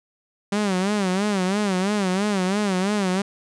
sawtooth tone with vibrato, 196 Hz, G3, in tune, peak -16 dBFS, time 0.52-3.22 s, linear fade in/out 5 ms, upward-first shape sine, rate 3 Hz, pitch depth 130 cents each way, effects resampled to 22050 Hz

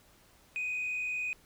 sine tone with frequency modulation, 2489 Hz, D#7, in tune, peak -30 dBFS, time 0.56-1.33 s, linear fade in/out 0 ms, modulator 56.4 Hz, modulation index 0.73, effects tanh soft clip ceiling -29 dBFS + pink hiss -62 dBFS RMS until 1.45 s

